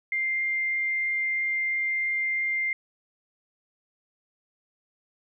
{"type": "tone", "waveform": "sine", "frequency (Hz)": 2101, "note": "C7", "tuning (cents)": 7, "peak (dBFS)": -24, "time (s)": [0.12, 2.73], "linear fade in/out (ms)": 2, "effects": []}